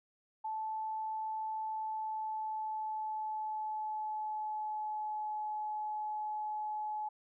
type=tone with pitch glide; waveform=sine; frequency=873 to 852.1 Hz; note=A5 to G#5; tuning=-14 to +44 cents; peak=-35 dBFS; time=0.44-7.09 s; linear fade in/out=10 ms; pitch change=-42 cents; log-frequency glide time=1.61-5.39 s; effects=none